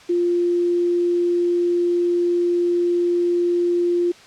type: tone with quantisation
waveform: sine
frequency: 349 Hz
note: F4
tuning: 1 cent flat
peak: -16 dBFS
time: 0.09-4.12 s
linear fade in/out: 10 ms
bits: 7
effects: white hiss -45 dBFS RMS until 4.26 s + low-pass 5000 Hz 12 dB/octave